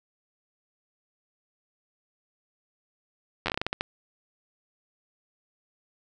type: slowing click train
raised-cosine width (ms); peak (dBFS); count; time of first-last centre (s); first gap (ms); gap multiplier
0.3; -11; 11; 3.46-3.809; 10; 1.26
effects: none